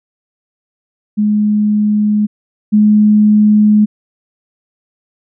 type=tone pair in turn; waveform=sine; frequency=210 / 211 Hz; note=G#3 / G#3; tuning=+19 / +28 cents; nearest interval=unison; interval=9 cents; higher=second; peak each=-9 / -5 dBFS; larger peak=second; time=1.17-2.27 / 2.72-3.86 s; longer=second; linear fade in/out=20 ms; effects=none